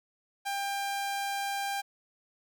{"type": "tone", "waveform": "sawtooth", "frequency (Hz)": 796, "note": "G5", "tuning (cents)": 26, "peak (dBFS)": -27, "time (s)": [0.45, 1.82], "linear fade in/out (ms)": 20, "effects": []}